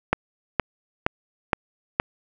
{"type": "click train", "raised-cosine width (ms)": 0.5, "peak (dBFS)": -3, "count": 5, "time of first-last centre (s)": [0.13, 1.999], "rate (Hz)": 2.14, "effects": []}